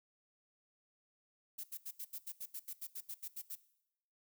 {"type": "noise bursts", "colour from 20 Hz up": "violet", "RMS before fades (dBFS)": -44, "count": 15, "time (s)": [1.58, 3.556], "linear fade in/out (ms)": 10, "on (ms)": 58, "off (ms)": 79, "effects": ["noise-tail reverb RT60 0.8 s tail -18 dB re dry"]}